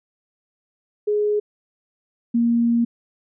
sine tone pair in turn, 417.9 / 234.5 Hz, G#4 / A#3, +11 / +11 cents, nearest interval minor seventh, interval 1000 cents, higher first, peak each -17 / -15 dBFS, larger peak second, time 1.07-1.4 / 2.34-2.85 s, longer second, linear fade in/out 10 ms, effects none

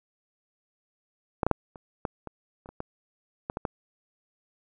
clicks, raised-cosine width 1 ms, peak -10 / -9 / -6 / -30 / -14 / -23 / -30 / -29 / -19 / -16 / -17 / -14 dBFS, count 12, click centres 1.432 / 1.466 / 1.513 / 1.758 / 2.052 / 2.273 / 2.659 / 2.69 / 2.804 / 3.499 / 3.571 / 3.652 s, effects none

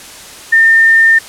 sine tone, 1810 Hz, A6, 48 cents sharp, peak -4 dBFS, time 0.52-1.19 s, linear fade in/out 10 ms, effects white hiss -32 dBFS RMS until 1.28 s + low-pass 10000 Hz 12 dB/octave

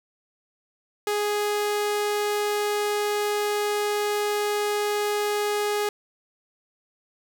sawtooth tone, 415.3 Hz, G#4, in tune, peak -19 dBFS, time 1.07-5.89 s, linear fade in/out 2 ms, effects 10-bit

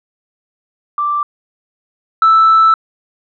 sine tone pair in turn, 1174.7 / 1318.6 Hz, D6 / E6, 0 / 0 cents, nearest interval major second, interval 200 cents, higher second, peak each -13 / -4 dBFS, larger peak second, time 0.98-1.23 / 2.22-2.74 s, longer second, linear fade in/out 2 ms, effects tanh soft clip ceiling -3 dBFS

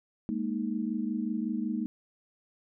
sine chord, Ab suspended second, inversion none, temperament equal, 207.7 / 233.1 / 311.1 Hz, Ab3 / Bb3 / Eb4, 0 / 0 / 0 cents, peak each -33 / -32 / -35 dBFS, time 0.29-1.86 s, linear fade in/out 0 ms, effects none

